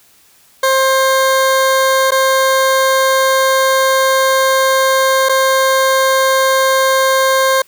20% pulse tone with dropouts, 530 Hz, C5, 22 cents sharp, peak -5 dBFS, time 0.63-7.62 s, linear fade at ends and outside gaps 5 ms, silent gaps 2.108-2.118 / 5.288-5.293 s, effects white hiss -49 dBFS RMS until 7.67 s

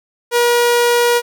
sawtooth tone, 479 Hz, A#4, 47 cents sharp, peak -7 dBFS, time 0.31-1.22 s, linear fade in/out 50 ms, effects none

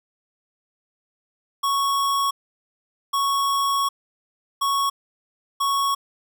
square tone bursts at uneven times, 1108.7 Hz, C#6, in tune, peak -20 dBFS, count 4, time 1.63-2.31 / 3.13-3.89 / 4.61-4.9 / 5.6-5.95 s, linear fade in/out 10 ms, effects none

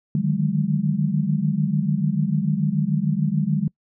sine tone cluster, 148.8 / 155.6 / 187.8 / 207.9 Hz, D3 / D#3 / F#3 / G#3, +23 / 0 / +26 / +2 cents, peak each -24 dBFS, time 0.15-3.68 s, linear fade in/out 2 ms, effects noise-tail reverb RT60 0.1 s tail -26 dB re dry

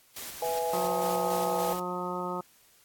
white noise with tremolo, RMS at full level -39 dBFS, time 0.16-1.8 s, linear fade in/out 5 ms, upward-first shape square, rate 3.5 Hz, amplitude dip 35%
sine chord, E major, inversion second, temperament equal, 493.9 / 659.3 / 830.6 Hz, B4 / E5 / G#5, 0 / 0 / 0 cents, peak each -31 / -34 / -31 dBFS, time 0.42-1.73 s, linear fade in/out 2 ms
harmonic tone, 179.5 Hz, F3, 48 cents sharp, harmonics 1 / 2 / 3 / 4 / 5 / 6 / 7, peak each -38 / -37 / -39 / -42 / -37 / -42 / -37 dBFS, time 0.73-2.41 s, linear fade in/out 5 ms
effects white hiss -61 dBFS RMS until 2.84 s + AAC 64 kbps

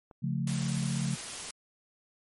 clicks, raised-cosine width 1 ms, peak -36 dBFS, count 2, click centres 0.112 / 0.959 s
sine chord, Db augmented, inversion none, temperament equal with one note detuned, 138.59 / 174.61 / 218.4 Hz, Db3 / F3 / A3, 0 / 0 / -13 cents, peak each -31 / -33 / -35 dBFS, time 0.22-1.16 s, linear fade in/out 20 ms
white noise, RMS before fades -39 dBFS, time 0.47-1.51 s, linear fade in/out 5 ms
effects MP3 48 kbps

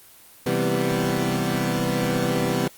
20% pulse chord, C major seventh, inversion none, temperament equal, 130.81 / 164.81 / 196 / 246.9 Hz, C3 / E3 / G3 / B3, 0 / 0 / 0 / 0 cents, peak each -22 dBFS, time 0.46-2.68 s, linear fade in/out 5 ms, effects white hiss -49 dBFS RMS until 2.77 s + Opus 24 kbps

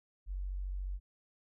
sine tone, 47 Hz, F#1, 28 cents sharp, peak -35 dBFS, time 0.26-1 s, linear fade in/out 50 ms, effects none

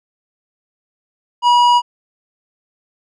triangle tone with tanh clipping, 967 Hz, B5, 37 cents flat, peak -10 dBFS, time 1.42-1.82 s, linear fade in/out 50 ms, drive 15 dB, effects none

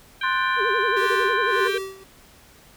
harmonic tone, 787 Hz, G5, 7 cents sharp, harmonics 2 / 3 / 4 / 5, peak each -28 / -32 / -34 / -36 dBFS, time 0.21-1.78 s, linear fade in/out 5 ms
sine chord, F# diminished, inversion second, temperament equal, 1046.5 / 1480 / 1760 Hz, C6 / F#6 / A6, 0 / 0 / 0 cents, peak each -23 / -26 / -28 dBFS, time 0.23-1.68 s, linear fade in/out 10 ms
sine tone with vibrato, 431.2 Hz, A4, 35 cents flat, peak -24 dBFS, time 0.56-1.81 s, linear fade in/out 50 ms, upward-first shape sine, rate 11 Hz, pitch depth 190 cents each way
square tone with tremolo, 385.5 Hz, G4, 29 cents flat, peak -25 dBFS, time 0.96-2.04 s, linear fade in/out 10 ms, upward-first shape sine, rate 1.7 Hz, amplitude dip 90%
effects pink hiss -51 dBFS RMS until 2.76 s

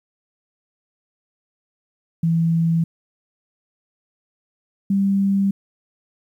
sine tone pair in turn, 165.4 / 196.69 Hz, E3 / G3, +6 / +6 cents, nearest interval minor third, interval 300 cents, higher second, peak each -15 dBFS, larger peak neither, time 2.23-2.84 / 4.9-5.51 s, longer neither, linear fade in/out 5 ms, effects 9-bit

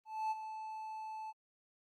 triangle tone with ADSR envelope, 873 Hz, A5, 14 cents flat, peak -30 dBFS, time 0.05-1.33 s, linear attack 260 ms, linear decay 29 ms, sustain -10 dB, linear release 34 ms, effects Opus 32 kbps

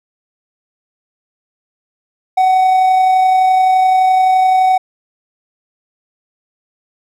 triangle tone with amplitude modulation, 750 Hz, F#5, 23 cents sharp, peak -5 dBFS, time 2.37-4.78 s, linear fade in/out 10 ms, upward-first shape sine, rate 31.7 Hz, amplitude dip 25%, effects none

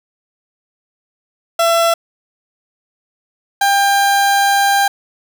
30% pulse tone pair in turn, 672 / 797.1 Hz, E5 / G5, +33 / +29 cents, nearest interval minor third, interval 296 cents, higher second, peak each -8 dBFS, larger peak neither, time 1.59-1.94 / 3.61-4.88 s, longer second, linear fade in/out 5 ms, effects none

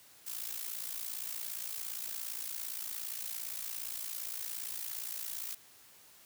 blue noise with amplitude modulation, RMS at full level -37 dBFS, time 0.26-5.55 s, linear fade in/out 10 ms, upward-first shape sine, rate 57.4 Hz, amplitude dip 75%, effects white hiss -59 dBFS RMS until 6.25 s + high-pass 60 Hz 12 dB/octave

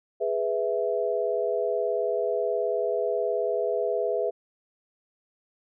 sine chord, E major, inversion first, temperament equal, 415.3 / 493.9 / 659.3 Hz, G#4 / B4 / E5, 0 / 0 / 0 cents, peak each -28 dBFS, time 0.2-4.31 s, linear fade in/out 20 ms, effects none

